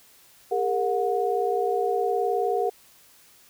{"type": "tone cluster", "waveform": "sine", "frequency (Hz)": [403.5, 462.7, 728], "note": ["G#4", "A#4", "F#5"], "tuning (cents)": [-50, -13, -28], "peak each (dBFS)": -26, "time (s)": [0.51, 2.7], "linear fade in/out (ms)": 10, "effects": ["white hiss -55 dBFS RMS until 3.49 s"]}